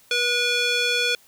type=tone with band-pass filter; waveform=square; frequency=485 Hz; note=B4; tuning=31 cents flat; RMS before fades=-22 dBFS; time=0.11-1.15 s; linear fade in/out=2 ms; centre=3200 Hz; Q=1.6; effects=white hiss -55 dBFS RMS until 1.27 s